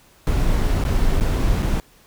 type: noise with dropouts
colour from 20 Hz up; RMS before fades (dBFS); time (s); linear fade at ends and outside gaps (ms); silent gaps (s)
brown; -18; 0.27-1.8; 0; 0.838-0.851 / 1.2-1.209 / 1.623-1.628
effects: pink hiss -53 dBFS RMS until 2.06 s